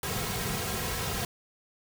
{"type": "noise with comb filter", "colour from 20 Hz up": "pink", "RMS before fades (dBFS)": -32, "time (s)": [0.03, 1.25], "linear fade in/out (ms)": 2, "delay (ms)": 3.4, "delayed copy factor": -0.65, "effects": []}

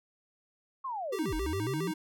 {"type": "linear two-way sweep", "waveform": "sine", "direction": "down then up", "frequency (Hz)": [1108.7, 36.71, 188.2], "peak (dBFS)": -33, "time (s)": [0.84, 1.92], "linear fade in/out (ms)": 10, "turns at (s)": 1.34}
{"type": "tone with vibrato", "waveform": "square", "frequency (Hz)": 349.2, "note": "F4", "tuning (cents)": 0, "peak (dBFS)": -33, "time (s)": [1.12, 1.94], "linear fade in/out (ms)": 10, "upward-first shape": "square", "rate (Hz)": 7.3, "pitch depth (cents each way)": 190}
{"effects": []}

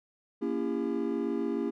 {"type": "chord", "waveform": "triangle", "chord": "A# diminished seventh", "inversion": "none", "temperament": "just", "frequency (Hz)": [233.1, 279.7, 335.6, 402.8], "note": ["A#3", "C#4", "E4", "G4"], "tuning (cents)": [0, 16, 31, 47], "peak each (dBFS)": -32, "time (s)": [0.41, 1.71], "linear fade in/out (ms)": 20, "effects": []}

